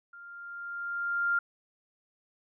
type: tone with level ramp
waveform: sine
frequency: 1396.9 Hz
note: F6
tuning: in tune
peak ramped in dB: -46 to -23 dBFS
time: 0.13-1.39 s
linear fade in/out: 5 ms
effects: none